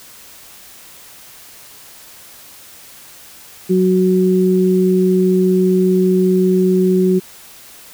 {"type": "tone pair together", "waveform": "sine", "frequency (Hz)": [185, 370], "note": ["F#3", "F#4"], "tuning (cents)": [0, 0], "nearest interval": "octave", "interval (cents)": 1200, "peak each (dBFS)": -13, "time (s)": [3.69, 7.2], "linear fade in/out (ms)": 20, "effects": ["white hiss -40 dBFS RMS until 7.93 s"]}